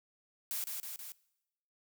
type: noise with echo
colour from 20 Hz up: blue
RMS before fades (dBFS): -37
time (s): 0.51-0.64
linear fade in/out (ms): 0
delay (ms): 160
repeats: 3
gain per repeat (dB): -3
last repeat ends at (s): 1.12
effects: noise-tail reverb RT60 0.9 s tail -22 dB re dry